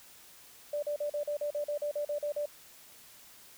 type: tone bursts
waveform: sine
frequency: 587.3 Hz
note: D5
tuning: in tune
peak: -30 dBFS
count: 13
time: 0.73-2.458 s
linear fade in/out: 5 ms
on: 96 ms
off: 40 ms
effects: white hiss -55 dBFS RMS until 3.57 s